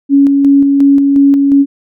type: tone with tremolo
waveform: sine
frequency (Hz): 279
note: C#4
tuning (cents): +11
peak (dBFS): -3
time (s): 0.09-1.66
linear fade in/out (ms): 50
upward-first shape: square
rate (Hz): 2.8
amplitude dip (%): 30
effects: none